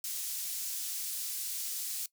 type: high-pass noise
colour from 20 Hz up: pink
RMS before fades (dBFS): -37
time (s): 0.04-2.06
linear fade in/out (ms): 2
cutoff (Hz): 6400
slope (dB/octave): 12
effects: noise-tail reverb RT60 0.1 s tail -20 dB re dry